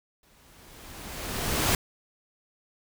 pink noise with exponential growth, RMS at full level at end -22 dBFS, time 0.23-1.75 s, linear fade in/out 2 ms, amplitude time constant 330 ms, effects none

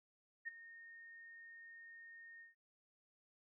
sine tone with ADSR envelope, 1842 Hz, A#6, 21 cents flat, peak -39 dBFS, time 0.45-2.55 s, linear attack 28 ms, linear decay 15 ms, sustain -15 dB, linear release 140 ms, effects none

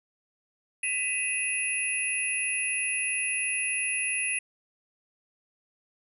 sine tone cluster, 1990 / 2523 / 2731 / 10160 Hz, B6 / D#7 / F7 / D#9, +13 / +23 / -39 / +35 cents, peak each -36 / -30 / -35 / -30 dBFS, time 0.83-4.39 s, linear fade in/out 5 ms, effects none

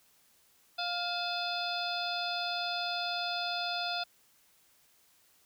harmonic tone with a mistuned harmonic, 703 Hz, F5, 11 cents sharp, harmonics 1 / 2 / 4 / 5 / 6 / 7, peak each -36 / -39 / -41 / -38 / -41 / -40 dBFS, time 0.78-4.04 s, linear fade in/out 10 ms, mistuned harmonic 4, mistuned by -140 cents, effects white hiss -66 dBFS RMS until 5.45 s

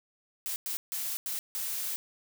blue noise bursts at uneven times, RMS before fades -34 dBFS, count 5, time 0.46-0.56 / 0.66-0.77 / 0.92-1.17 / 1.26-1.39 / 1.55-1.96 s, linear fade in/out 0 ms, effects none

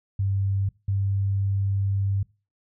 sine tone pair in turn, 98 / 98.48 Hz, G2 / G2, 0 / +8 cents, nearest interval unison, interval 8 cents, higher second, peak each -21 dBFS, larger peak neither, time 0.19-0.69 / 0.88-2.23 s, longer second, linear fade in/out 5 ms, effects noise-tail reverb RT60 0.3 s tail -22 dB re dry

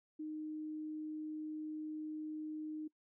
sine tone, 308.5 Hz, D#4, 15 cents flat, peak -40 dBFS, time 0.19-2.88 s, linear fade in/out 10 ms, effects noise-tail reverb RT60 0.1 s tail -23 dB re dry

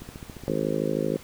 click train, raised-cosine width 3 ms, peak -26 dBFS, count 8, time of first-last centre 0.02-0.506 s, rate 14.4 Hz
harmonic tone, 53 Hz, G#1, 36 cents sharp, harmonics 3 / 4 / 5 / 6 / 7 / 8 / 9 / 10, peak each -32 / -32 / -32 / -32 / -32 / -32 / -32 / -32 dBFS, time 0.48-1.17 s, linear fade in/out 0 ms
effects pink hiss -47 dBFS RMS until 1.23 s

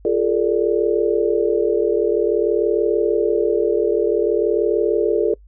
sine chord, Bb dominant seventh, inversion second, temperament equal with one note detuned, 349.2 / 415.3 / 455.8 / 587.3 Hz, F4 / Ab4 / Bb4 / D5, 0 / 0 / -39 / 0 cents, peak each -21 / -19 / -19 / -24 dBFS, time 0.05-5.34 s, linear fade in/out 2 ms, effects noise-tail reverb RT60 0.1 s tail -25 dB re dry + added 50 Hz sine -43 dBFS peak until 5.47 s

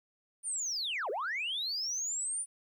sine linear two-way sweep, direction down then up, 9470 to 370.5 to 9470 Hz, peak -31 dBFS, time 0.43-2.46 s, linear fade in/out 50 ms, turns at 1.1 s, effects tanh soft clip ceiling -29 dBFS + 12-bit

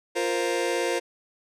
sawtooth chord, F suspended fourth, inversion none, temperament just, 349.2 / 465.6 / 523.8 Hz, F4 / Bb4 / C5, 0 / -2 / +2 cents, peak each -24 dBFS, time 0.15-1 s, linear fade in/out 20 ms, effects low-pass 10000 Hz 12 dB/octave

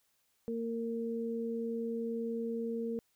sine tone pair together, 229.9 / 460.5 Hz, A#3 / A#4, -24 / -21 cents, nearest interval octave, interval 1203 cents, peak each -36 / -36 dBFS, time 0.48-2.99 s, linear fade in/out 0 ms, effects white hiss -75 dBFS RMS until 3.15 s

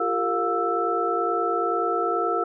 sine tone cluster, 347.3 / 396.7 / 458.9 / 710 / 1321 Hz, F4 / G4 / A#4 / F5 / E6, -10 / +21 / -27 / +28 / +3 cents, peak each -29 / -30 / -28 / -28 / -25 dBFS, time 0-2.44 s, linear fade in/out 5 ms, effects none

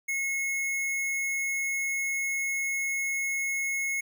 square tone, 2176 Hz, C#7, 33 cents flat, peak -28 dBFS, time 0.08-4.01 s, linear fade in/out 10 ms, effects none

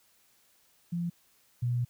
sine tone pair in turn, 172.1 / 121.69 Hz, F3 / B2, -25 / -25 cents, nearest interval tritone, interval 600 cents, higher first, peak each -29 / -26 dBFS, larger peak second, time 0.92-1.1 / 1.62-1.85 s, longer second, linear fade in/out 10 ms, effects white hiss -66 dBFS RMS until 1.89 s

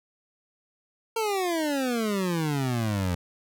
25% pulse exponential sweep, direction down, 460 to 86 Hz, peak -21 dBFS, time 1.16-3.15 s, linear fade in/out 5 ms, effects none

